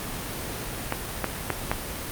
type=clicks; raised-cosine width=0.5 ms; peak=-8 dBFS; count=4; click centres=0.924 / 1.243 / 1.503 / 1.715 s; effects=pink hiss -33 dBFS RMS until 2.11 s + Opus 32 kbps